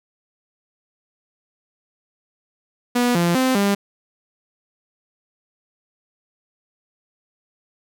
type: tone with pitch steps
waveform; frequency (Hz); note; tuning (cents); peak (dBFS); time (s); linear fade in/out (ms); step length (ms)
sawtooth; 243.9 / 172.2 / 259 / 200.4; B3 / F3 / C4 / G3; -21 / -24 / -17 / +38; -12; 2.95-3.75; 10; 200
effects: none